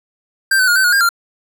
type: tone with pitch steps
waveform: square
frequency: 1574 / 1512 / 1431 / 1536 / 1444 / 1607 / 1387 Hz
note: G6 / F#6 / F6 / G6 / F#6 / G6 / F6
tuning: +7 / +37 / +42 / -36 / -43 / +43 / -12 cents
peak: -11 dBFS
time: 0.51-1.091 s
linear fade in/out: 5 ms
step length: 83 ms
effects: none